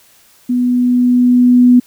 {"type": "tone with level ramp", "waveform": "sine", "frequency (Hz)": 246.9, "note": "B3", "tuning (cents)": 0, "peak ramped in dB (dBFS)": [-11, -3], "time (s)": [0.49, 1.8], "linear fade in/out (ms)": 10, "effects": ["white hiss -48 dBFS RMS until 1.86 s"]}